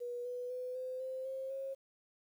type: tone with pitch steps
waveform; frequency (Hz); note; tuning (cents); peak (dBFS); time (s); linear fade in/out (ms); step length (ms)
sine; 484.9 / 493.7 / 502.6 / 511.7 / 520.9 / 530.3 / 539.9; B4 / B4 / B4 / C5 / C5 / C5 / C#5; -32 / -1 / +30 / -39 / -8 / +23 / -46; -38; 0-1.75; 20; 250
effects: 11-bit